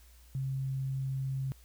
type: tone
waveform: sine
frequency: 133.9 Hz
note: C3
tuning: 40 cents sharp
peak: -31 dBFS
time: 0.35-1.52 s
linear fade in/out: 0 ms
effects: added 60 Hz sine -55 dBFS peak until 1.64 s + white hiss -63 dBFS RMS until 1.64 s